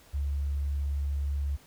sine tone, 70.8 Hz, C#2, 37 cents sharp, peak -27 dBFS, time 0.13-1.57 s, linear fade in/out 20 ms, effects pink hiss -57 dBFS RMS until 1.66 s

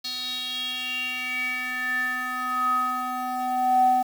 square tone with band-pass filter sweep, 252.5 Hz, B3, 39 cents sharp, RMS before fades -26 dBFS, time 0.04-4.03 s, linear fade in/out 10 ms, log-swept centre 4300 to 690 Hz, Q 8.2, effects 7-bit

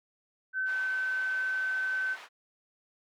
sine tone, 1529 Hz, G6, 44 cents flat, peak -28 dBFS, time 0.53-2.17 s, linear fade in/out 50 ms
white band-pass noise, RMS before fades -48 dBFS, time 0.65-2.29 s, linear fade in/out 50 ms, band 760 to 2100 Hz, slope 12 dB/octave
effects none

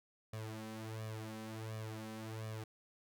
sawtooth tone with flanger, 110 Hz, A2, in tune, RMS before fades -45 dBFS, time 0.33-2.64 s, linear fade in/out 5 ms, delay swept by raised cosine 1.7 to 3.9 ms, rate 1.4 Hz, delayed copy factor +1, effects none

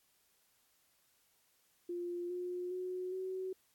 sine tone with pitch steps, 349.9 / 358.1 / 366.4 / 375 Hz, F4 / F4 / F#4 / F#4, +3 / +43 / -17 / +23 cents, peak -37 dBFS, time 1.89-3.53 s, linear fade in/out 5 ms, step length 410 ms, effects white hiss -73 dBFS RMS until 3.74 s + AAC 64 kbps

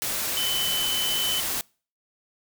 sine tone in noise, 3034 Hz, F#7, 43 cents sharp, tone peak -25 dBFS, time 0.37-1.4 s, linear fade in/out 0 ms, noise white, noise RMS -28 dBFS, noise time 0.02-1.61 s, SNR 0 dB, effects noise-tail reverb RT60 0.4 s tail -26 dB re dry

